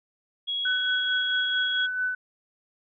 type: tone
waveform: sine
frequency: 3322 Hz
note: G#7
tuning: in tune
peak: -26 dBFS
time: 0.47-1.87 s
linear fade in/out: 20 ms
type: tone with tremolo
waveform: sine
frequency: 1500 Hz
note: F#6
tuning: 23 cents sharp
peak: -23 dBFS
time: 0.65-2.15 s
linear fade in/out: 5 ms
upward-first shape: sine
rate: 4.5 Hz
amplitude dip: 45%
effects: none